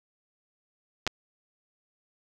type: clicks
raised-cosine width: 0.2 ms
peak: -10 dBFS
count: 2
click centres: 1.067 / 1.075 s
effects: 8-bit